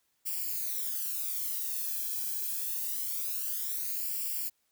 violet noise with flanger, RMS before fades -34 dBFS, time 0.25-4.5 s, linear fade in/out 20 ms, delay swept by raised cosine 0.39 to 1.24 ms, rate 0.25 Hz, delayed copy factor +0.95, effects white hiss -75 dBFS RMS until 4.71 s

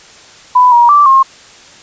sine tone with pitch steps, 996 / 952 / 1167 / 1071 Hz, B5 / A#5 / D6 / C6, +14 / +36 / -11 / +40 cents, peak -3 dBFS, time 0.55-1.23 s, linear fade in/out 10 ms, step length 170 ms, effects white hiss -38 dBFS RMS until 1.82 s + resampled to 16000 Hz

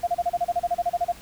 sine tone bursts, 698.5 Hz, F5, in tune, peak -19 dBFS, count 15, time 0.03-1.123 s, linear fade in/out 10 ms, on 43 ms, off 32 ms, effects added 62 Hz sine -54 dBFS peak until 1.21 s + pink hiss -46 dBFS RMS until 1.21 s

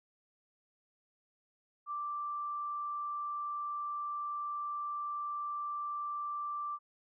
sine tone, 1174.7 Hz, D6, in tune, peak -35 dBFS, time 1.86-6.79 s, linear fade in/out 50 ms, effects none

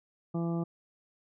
harmonic tone, 168.4 Hz, E3, 37 cents sharp, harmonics 1 / 2 / 3 / 4 / 5 / 6 / 7, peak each -30 / -35 / -44 / -43 / -47 / -55 / -48 dBFS, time 0.34-0.64 s, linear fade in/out 10 ms, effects none

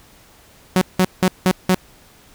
sawtooth tone bursts, 185 Hz, F#3, in tune, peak -8 dBFS, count 5, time 0.76-1.745 s, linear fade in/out 0 ms, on 53 ms, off 180 ms, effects pink hiss -49 dBFS RMS until 2.34 s

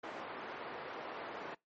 pink band-pass noise, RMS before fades -45 dBFS, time 0.03-1.55 s, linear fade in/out 10 ms, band 420 to 1700 Hz, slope 12 dB/octave, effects noise-tail reverb RT60 0.2 s tail -24 dB re dry + MP3 32 kbps

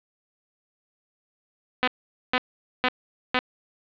5% pulse tone bursts, 252.3 Hz, B3, 37 cents sharp, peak -8 dBFS, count 4, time 1.83-3.39 s, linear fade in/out 0 ms, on 45 ms, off 460 ms, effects resampled to 11025 Hz + 8-bit

